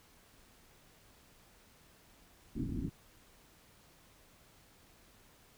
white low-pass noise, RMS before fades -37 dBFS, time 2.55-2.9 s, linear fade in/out 20 ms, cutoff 310 Hz, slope 48 dB/octave, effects pink hiss -63 dBFS RMS until 5.57 s

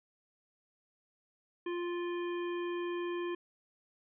harmonic tone, 349.2 Hz, F4, in tune, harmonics 1 / 3 / 5 / 7 / 9, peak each -34 / -44 / -48 / -51 / -53 dBFS, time 1.66-3.35 s, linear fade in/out 5 ms, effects none

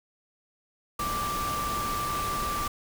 sine tone in noise, 1174.7 Hz, D6, in tune, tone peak -29 dBFS, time 0.99-2.68 s, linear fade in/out 5 ms, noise pink, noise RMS -34 dBFS, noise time 0.99-2.68 s, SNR +2 dB, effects none

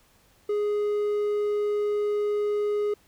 triangle tone, 415.5 Hz, G#4, 1 cent sharp, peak -21 dBFS, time 0.49-2.94 s, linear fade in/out 5 ms, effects pink hiss -61 dBFS RMS until 3.07 s

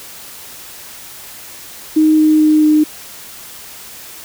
sine tone with pitch steps, 311.1 / 309.1 / 307.2 / 305.2 Hz, D#4 / D#4 / D#4 / D#4, 0 / -11 / -22 / -33 cents, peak -7 dBFS, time 1.96-2.84 s, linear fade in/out 10 ms, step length 220 ms, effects white hiss -34 dBFS RMS until 4.24 s

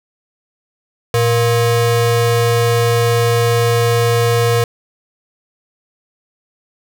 square ring-modulated tone, 293.7 Hz, D4, in tune, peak -9 dBFS, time 1.14-4.64 s, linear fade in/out 2 ms, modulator 179 Hz, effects none

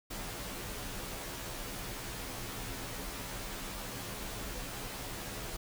pink noise with comb filter, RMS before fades -41 dBFS, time 0.1-5.57 s, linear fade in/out 10 ms, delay 13 ms, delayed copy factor -1, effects none

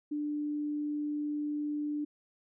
sine tone, 296.2 Hz, D4, 15 cents sharp, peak -31 dBFS, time 0.11-2.05 s, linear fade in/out 10 ms, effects none

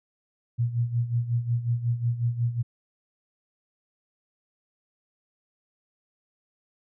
sine tone with tremolo, 118.9 Hz, A#2, 35 cents sharp, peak -20 dBFS, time 0.58-2.63 s, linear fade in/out 20 ms, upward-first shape sine, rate 5.5 Hz, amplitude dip 75%, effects none

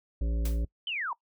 harmonic tone, 56.5 Hz, A1, 47 cents sharp, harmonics 1 / 3 / 5 / 7 / 9 / 10, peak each -26 / -41 / -42 / -48 / -52 / -49 dBFS, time 0.21-0.65 s, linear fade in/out 5 ms
white noise with exponential decay, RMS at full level -37 dBFS, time 0.45-0.63 s, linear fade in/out 5 ms, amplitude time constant 39 ms
sine linear sweep, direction down, 3124 to 880 Hz, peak -30 dBFS, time 0.87-1.13 s, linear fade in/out 2 ms
effects noise-tail reverb RT60 0.1 s tail -22 dB re dry

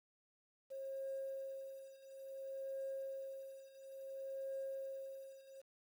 sine tone with tremolo, 539 Hz, C#5, 49 cents flat, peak -39 dBFS, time 0.7-5.62 s, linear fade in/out 20 ms, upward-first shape triangle, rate 0.58 Hz, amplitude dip 90%, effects tanh soft clip ceiling -36 dBFS + 11-bit

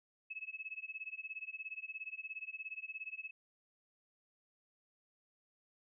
sine tone with tremolo, 2586 Hz, E7, 34 cents flat, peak -39 dBFS, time 0.3-3.31 s, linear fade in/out 10 ms, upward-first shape sine, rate 17 Hz, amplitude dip 95%, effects none

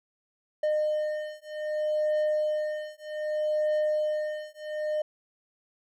triangle beating tone pair, 609 / 609.64 Hz, D#5 / D#5, -37 / -35 cents, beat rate 0.64 Hz, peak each -27 dBFS, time 0.63-5.02 s, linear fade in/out 5 ms, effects none

